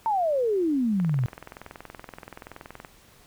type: exponential sweep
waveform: sine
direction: down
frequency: 920 to 118 Hz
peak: -21 dBFS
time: 0.06-1.26 s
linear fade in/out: 0 ms
type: click train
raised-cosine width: 0.5 ms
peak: -24 dBFS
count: 40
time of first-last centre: 1-2.848 s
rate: 21.1 Hz
effects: pink hiss -55 dBFS RMS until 3.26 s